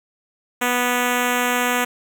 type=tone with notch filter; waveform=5% pulse; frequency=246 Hz; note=B3; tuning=7 cents flat; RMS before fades=-20 dBFS; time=0.61-1.85 s; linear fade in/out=10 ms; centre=4500 Hz; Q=1.3; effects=none